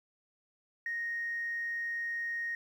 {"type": "tone", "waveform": "sine", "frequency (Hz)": 1864.7, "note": "A#6", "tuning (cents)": 0, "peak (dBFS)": -32, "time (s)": [0.86, 2.55], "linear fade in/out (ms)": 2, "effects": ["tanh soft clip ceiling -28 dBFS", "11-bit"]}